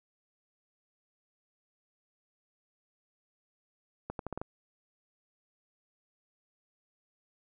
accelerating click train, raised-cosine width 1 ms, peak -22 dBFS, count 6, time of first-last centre 4.1-4.415 s, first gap 92 ms, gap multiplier 0.81, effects none

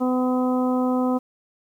harmonic tone, 253.2 Hz, B3, 43 cents sharp, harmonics 1 / 2 / 3 / 4 / 5, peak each -20 / -26 / -30 / -32 / -34 dBFS, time 0-1.19 s, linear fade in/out 20 ms, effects 9-bit

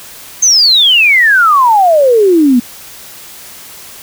sine exponential sweep, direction down, 6460 to 233.1 Hz, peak -4 dBFS, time 0.42-2.6 s, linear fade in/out 10 ms, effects white hiss -32 dBFS RMS until 4.02 s

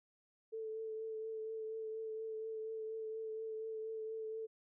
sine tone with vibrato, 441.1 Hz, A4, 4 cents sharp, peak -40 dBFS, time 0.52-4.47 s, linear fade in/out 20 ms, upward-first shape triangle, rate 4.2 Hz, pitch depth 22 cents each way, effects none

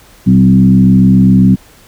sine tone with frequency modulation, 188 Hz, F#3, 28 cents sharp, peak -3 dBFS, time 0.26-1.56 s, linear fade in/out 20 ms, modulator 67.3 Hz, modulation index 0.96, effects pink hiss -42 dBFS RMS until 1.87 s

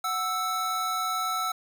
square tone pair together, 740 / 1318.5 Hz, F#5 / E6, 0 / 0 cents, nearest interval minor seventh, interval 1000 cents, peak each -34 / -28 dBFS, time 0.04-1.52 s, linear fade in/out 5 ms, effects none

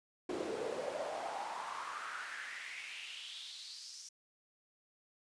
brown noise with high-pass filter sweep, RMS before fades -43 dBFS, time 0.29-4.09 s, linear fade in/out 5 ms, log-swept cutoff 360 to 5800 Hz, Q 4.6, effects resampled to 22050 Hz

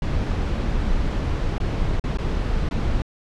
brown noise with dropouts, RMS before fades -22 dBFS, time 0.02-3.02 s, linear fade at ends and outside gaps 2 ms, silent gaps 1.582-1.601 / 1.997-2.039 / 2.173-2.185 / 2.689-2.71 s, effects low-pass 5000 Hz 12 dB/octave

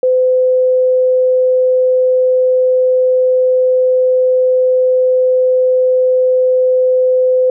sine tone, 510 Hz, C5, 44 cents flat, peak -8 dBFS, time 0.03-7.5 s, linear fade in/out 2 ms, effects none

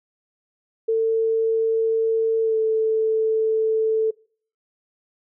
sine tone with pitch glide, 448.4 to 441 Hz, A4 to A4, +33 to +4 cents, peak -17 dBFS, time 0.88-4.11 s, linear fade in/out 10 ms, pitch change -29 cents, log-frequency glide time 2.42-2.57 s, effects noise-tail reverb RT60 0.5 s tail -25 dB re dry

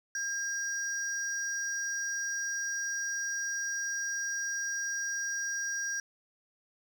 triangle tone pair together, 1613 / 5730 Hz, G6 / F8, +49 / +44 cents, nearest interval octave + minor seventh, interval 2195 cents, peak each -32 / -34 dBFS, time 0.15-6 s, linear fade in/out 2 ms, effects none

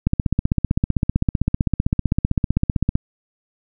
click train, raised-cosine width 5 ms, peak -4 dBFS, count 46, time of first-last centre 0.07-2.955 s, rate 15.6 Hz, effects none

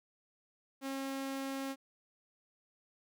sawtooth tone, 270.7 Hz, C#4, 41 cents flat, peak -33 dBFS, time 0.81-1.76 s, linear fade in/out 50 ms, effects none

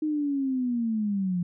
sine linear sweep, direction down, 311.1 to 172.3 Hz, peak -24 dBFS, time 0.02-1.43 s, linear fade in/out 5 ms, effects none

